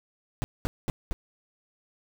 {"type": "noise bursts", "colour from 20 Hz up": "brown", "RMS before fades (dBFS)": -27, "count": 4, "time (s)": [0.42, 1.13], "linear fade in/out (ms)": 0, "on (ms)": 20, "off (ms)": 210, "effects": []}